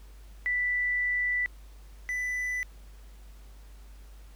sine / triangle tone pair in turn, 1975.5 / 1990.4 Hz, B6 / B6, 0 / +13 cents, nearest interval unison, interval 13 cents, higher second, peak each -25 / -27 dBFS, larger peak first, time 0.46-1.46 / 2.09-2.63 s, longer first, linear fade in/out 0 ms, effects added 50 Hz sine -46 dBFS peak until 4.35 s + pink hiss -60 dBFS RMS until 4.35 s

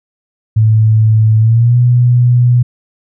sine tone with pitch glide, 109.7 to 122.42 Hz, A2 to B2, -5 to -15 cents, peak -5 dBFS, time 0.56-2.63 s, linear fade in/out 10 ms, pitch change +190 cents, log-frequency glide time 1.39-1.77 s, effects none

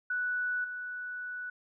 sine tone with level steps, 1480 Hz, F#6, in tune, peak -29 / -36 dBFS, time 0.1-1.5 s, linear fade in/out 5 ms, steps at 0.64 s, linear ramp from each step 5 ms, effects none

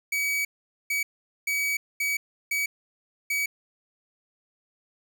45% pulse tone bursts at uneven times, 2273 Hz, C#7, 43 cents sharp, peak -24 dBFS, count 6, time 0.12-0.45 / 0.9-1.03 / 1.47-1.77 / 2-2.17 / 2.51-2.66 / 3.3-3.46 s, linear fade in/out 5 ms, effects 10-bit

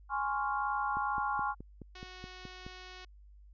sine chord, Db major seventh, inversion second, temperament equal, 830.6 / 1046.5 / 1108.7 / 1396.9 Hz, Ab5 / C6 / Db6 / F6, 0 / 0 / 0 / 0 cents, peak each -34 / -38 / -36 / -37 dBFS, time 0.09-1.55 s, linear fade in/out 50 ms
click train, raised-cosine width 3 ms, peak -32 dBFS, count 9, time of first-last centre 0.97-2.665 s, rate 4.72 Hz
5% pulse tone, 368.1 Hz, F#4, 9 cents flat, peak -36 dBFS, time 1.95-3.05 s, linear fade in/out 5 ms
effects added 50 Hz sine -53 dBFS peak until 3.53 s + resampled to 16000 Hz

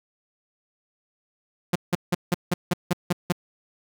sawtooth tone bursts, 176.6 Hz, F3, 20 cents sharp, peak -15 dBFS, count 9, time 1.73-3.324 s, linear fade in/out 5 ms, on 26 ms, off 170 ms, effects none

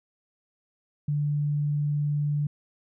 sine tone, 146.83 Hz, D3, in tune, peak -23 dBFS, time 1.08-2.47 s, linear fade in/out 5 ms, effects none

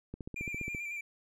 click train, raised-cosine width 3 ms, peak -27 dBFS, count 10, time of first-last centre 0.14-0.748 s, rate 14.8 Hz
triangle tone with vibrato, 2365 Hz, D7, 12 cents sharp, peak -35 dBFS, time 0.36-1.01 s, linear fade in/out 5 ms, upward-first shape square, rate 9.1 Hz, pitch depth 29 cents each way
effects none

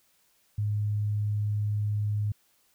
sine tone, 104.5 Hz, G#2, 11 cents sharp, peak -25 dBFS, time 0.58-2.32 s, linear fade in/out 5 ms, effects white hiss -67 dBFS RMS until 2.74 s

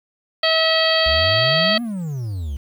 harmonic tone, 645 Hz, E5, 38 cents flat, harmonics 1 / 2 / 3 / 4 / 5 / 6 / 7, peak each -19 / -25 / -22 / -27 / -21 / -28 / -21 dBFS, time 0.43-1.78 s, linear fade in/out 5 ms
triangle exponential two-way sweep, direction up then down, 65 to 244 to 65 Hz, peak -21 dBFS, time 1.06-2.57 s, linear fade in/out 5 ms, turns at 1.82 s
effects 8-bit

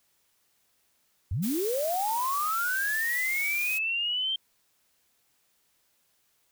sine linear sweep, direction up, 71.2 to 3174 Hz, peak -26 dBFS, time 1.31-4.36 s, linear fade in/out 5 ms
blue noise, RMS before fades -36 dBFS, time 1.42-3.79 s, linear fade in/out 20 ms
effects white hiss -70 dBFS RMS until 6.51 s

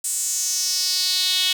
sawtooth tone with high-pass filter sweep, 370 Hz, F#4, in tune, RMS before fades -22 dBFS, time 0.04-1.53 s, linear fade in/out 5 ms, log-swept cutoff 8200 to 3300 Hz, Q 4, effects none

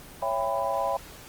sine chord, C# half-diminished seventh, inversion none, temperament just, 554.4 / 665.2 / 798.3 / 997.9 Hz, C#5 / E5 / G5 / B5, 0 / +16 / +31 / +18 cents, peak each -30 dBFS, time 0.22-0.97 s, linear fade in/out 5 ms, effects pink hiss -46 dBFS RMS until 1.28 s + Opus 24 kbps

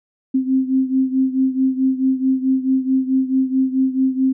sine beating tone pair, 261.6 / 266.2 Hz, C4 / C4, 0 / +30 cents, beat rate 4.6 Hz, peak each -16 / -20 dBFS, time 0.34-4.33 s, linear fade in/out 10 ms, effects none

